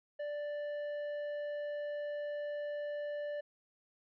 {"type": "tone with tanh clipping", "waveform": "triangle", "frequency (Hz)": 587.3, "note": "D5", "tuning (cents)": 0, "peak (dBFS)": -38, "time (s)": [0.19, 3.41], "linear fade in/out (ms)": 10, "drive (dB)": 12, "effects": []}